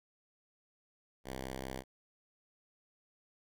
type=tone; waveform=5% pulse; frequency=65.41 Hz; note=C2; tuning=in tune; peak=-29 dBFS; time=1.24-1.84 s; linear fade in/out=50 ms; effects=none